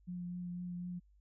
sine tone with vibrato, 177.3 Hz, F3, 26 cents sharp, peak -39 dBFS, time 0.07-1 s, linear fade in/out 20 ms, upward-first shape triangle, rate 4 Hz, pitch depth 18 cents each way, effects added 50 Hz sine -63 dBFS peak until 1.2 s

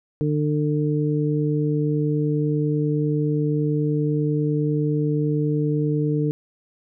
harmonic tone, 149.7 Hz, D3, 33 cents sharp, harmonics 1 / 2 / 3, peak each -21 / -24 / -26 dBFS, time 0.21-6.31 s, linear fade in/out 0 ms, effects none

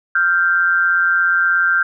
sine tone pair together, 1391.1 / 1568 Hz, F6 / G6, -7 / 0 cents, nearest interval major second, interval 207 cents, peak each -15 dBFS, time 0.15-1.83 s, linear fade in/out 5 ms, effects none

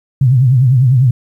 sine tone with vibrato, 128.1 Hz, C3, 36 cents flat, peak -6 dBFS, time 0.21-1.11 s, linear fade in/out 5 ms, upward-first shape triangle, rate 10 Hz, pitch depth 170 cents each way, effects 8-bit

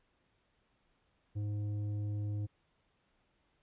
sine tone with tanh clipping, 103.83 Hz, G#2, in tune, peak -35 dBFS, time 1.35-2.47 s, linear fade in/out 20 ms, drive 8 dB, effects pink hiss -75 dBFS RMS until 3.62 s + resampled to 8000 Hz

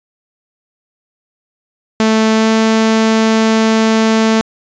sawtooth tone with pitch glide, 220 to 221.7 Hz, A3 to A3, 0 to +13 cents, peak -5 dBFS, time 2-4.41 s, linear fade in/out 0 ms, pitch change +13 cents, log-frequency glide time 2.34-2.49 s, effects resampled to 16000 Hz

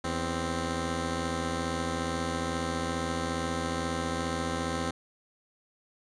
10% pulse tone pair together, 82.32 / 261.6 Hz, E2 / C4, -2 / 0 cents, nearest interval octave + minor sixth, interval 2002 cents, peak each -24 dBFS, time 0.04-4.91 s, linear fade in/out 5 ms, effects resampled to 22050 Hz

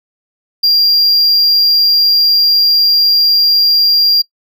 triangle tone, 4774 Hz, D8, 28 cents sharp, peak -6 dBFS, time 0.63-4.22 s, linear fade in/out 10 ms, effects noise-tail reverb RT60 0.1 s tail -21 dB re dry

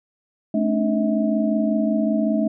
sine tone cluster, 217 / 272.5 / 297.9 / 642 Hz, A3 / C#4 / D4 / E5, -24 / -29 / +25 / -46 cents, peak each -20 / -26 / -24 / -25 dBFS, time 0.54-2.48 s, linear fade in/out 5 ms, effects none

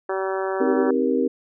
harmonic tone, 191.2 Hz, G3, 43 cents flat, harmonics 2 / 3 / 4 / 5 / 6 / 7 / 8 / 9, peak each -25 / -29 / -31 / -33 / -35 / -36 / -37 / -38 dBFS, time 0.09-0.91 s, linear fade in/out 5 ms
sine chord, C minor seventh, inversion none, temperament just, 261.6 / 314 / 392.4 / 470.9 Hz, C4 / Eb4 / G4 / Bb4, 0 / +16 / +2 / +18 cents, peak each -22 / -26 / -24 / -23 dBFS, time 0.6-1.28 s, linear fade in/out 10 ms
effects none

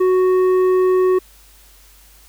sine tone with tanh clipping, 370 Hz, F#4, in tune, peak -13 dBFS, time 0-1.19 s, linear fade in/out 10 ms, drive 8 dB, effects added 50 Hz sine -48 dBFS peak until 2.28 s + white hiss -49 dBFS RMS until 2.28 s

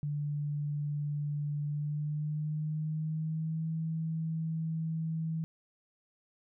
sine tone with pitch glide, 146.83 to 161.05 Hz, D3 to E3, 0 to -40 cents, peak -31 dBFS, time 0.03-5.44 s, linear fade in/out 0 ms, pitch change +160 cents, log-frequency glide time 1.64-3.69 s, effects none

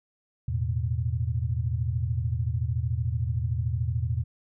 sine chord, E suspended fourth, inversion none, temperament equal, 82.41 / 110 / 123.47 Hz, E2 / A2 / B2, 0 / 0 / 0 cents, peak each -29 dBFS, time 0.48-4.24 s, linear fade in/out 5 ms, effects none

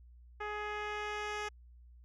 10% pulse tone with low-pass filter sweep, 419.1 Hz, G#4, 16 cents sharp, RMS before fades -39 dBFS, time 0.4-1.49 s, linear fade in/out 10 ms, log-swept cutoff 1900 to 5700 Hz, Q 0.83, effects added 60 Hz sine -54 dBFS peak until 2.04 s

